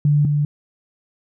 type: tone pair in turn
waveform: sine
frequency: 146.83 / 146.83 Hz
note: D3 / D3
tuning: 0 / 0 cents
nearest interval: unison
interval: 0 cents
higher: neither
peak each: -12 / -15 dBFS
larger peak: first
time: 0.05-0.25 / 0.25-0.45 s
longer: neither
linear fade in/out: 2 ms
effects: none